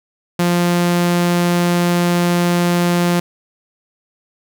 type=tone; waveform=sawtooth; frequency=174.61 Hz; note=F3; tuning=in tune; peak=-9 dBFS; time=0.39-3.2 s; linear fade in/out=5 ms; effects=none